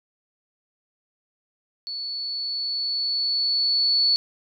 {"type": "tone with level ramp", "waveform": "sine", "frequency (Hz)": 4435, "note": "C#8", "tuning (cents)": 0, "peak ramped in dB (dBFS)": [-29, -16], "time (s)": [1.87, 4.16], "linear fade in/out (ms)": 0, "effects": []}